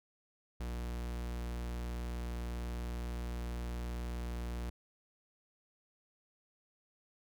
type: tone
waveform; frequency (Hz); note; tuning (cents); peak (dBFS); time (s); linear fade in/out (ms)
45% pulse; 59.5; A#1; +36; -37; 0.6-4.7; 5
effects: none